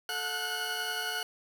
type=tone cluster; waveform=20% pulse; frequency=437.6 / 724 / 1459 / 1522 Hz; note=A4 / F#5 / F#6 / F#6; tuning=-9 / -38 / -25 / +48 cents; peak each=-37 / -34 / -29 / -36 dBFS; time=0.09-1.23 s; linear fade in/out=2 ms; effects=none